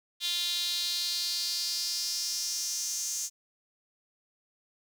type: tone with high-pass filter sweep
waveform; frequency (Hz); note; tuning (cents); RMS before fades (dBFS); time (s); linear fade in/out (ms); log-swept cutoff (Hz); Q
sawtooth; 349.2; F4; 0; -32; 0.2-3.3; 50; 3600 to 6500; 4.8
effects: none